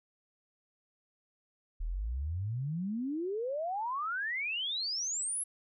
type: exponential sweep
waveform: sine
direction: up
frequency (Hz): 36.79 to 11200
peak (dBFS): -32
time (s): 1.8-5.44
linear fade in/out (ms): 10
effects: none